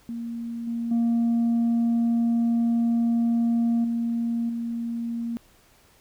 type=tone with level steps; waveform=sine; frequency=233.1 Hz; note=A#3; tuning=in tune; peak=-29 / -25 / -17 / -22 / -26 dBFS; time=0.09-5.37 s; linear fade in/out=0 ms; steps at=0.67 / 0.91 / 3.84 / 4.49 s; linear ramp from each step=5 ms; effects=tanh soft clip ceiling -18 dBFS + pink hiss -58 dBFS RMS until 6 s